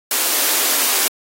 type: high-pass noise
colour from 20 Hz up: white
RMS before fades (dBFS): -17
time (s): 0.11-1.08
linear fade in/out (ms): 2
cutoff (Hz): 240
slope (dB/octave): 96
effects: AAC 48 kbps